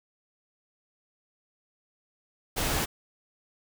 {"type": "noise", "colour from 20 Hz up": "pink", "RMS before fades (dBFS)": -28, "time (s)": [2.56, 2.86], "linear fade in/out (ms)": 20, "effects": []}